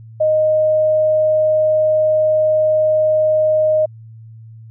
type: tone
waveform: sine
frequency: 620 Hz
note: D#5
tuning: 6 cents flat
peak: -11 dBFS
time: 0.2-3.86 s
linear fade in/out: 10 ms
effects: added 112 Hz sine -35 dBFS peak until 4.7 s